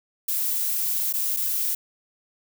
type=noise with dropouts; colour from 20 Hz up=violet; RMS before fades=-25 dBFS; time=0.28-1.75 s; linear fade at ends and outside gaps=5 ms; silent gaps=1.128-1.136 / 1.365-1.369 s; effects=none